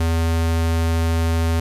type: tone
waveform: square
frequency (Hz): 82.41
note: E2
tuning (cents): 0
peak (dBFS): -17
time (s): 0-1.6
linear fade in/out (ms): 5
effects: resampled to 32000 Hz + 8-bit